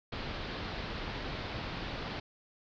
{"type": "low-pass noise", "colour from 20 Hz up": "pink", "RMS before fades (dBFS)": -39, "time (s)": [0.12, 2.2], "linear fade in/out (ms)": 5, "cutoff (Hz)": 4700, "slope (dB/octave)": 48, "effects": []}